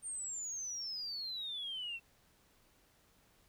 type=exponential sweep; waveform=sine; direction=down; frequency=8960 to 2664 Hz; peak=-38 dBFS; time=0.02-2 s; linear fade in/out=50 ms; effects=tanh soft clip ceiling -34 dBFS + pink hiss -69 dBFS RMS until 3.48 s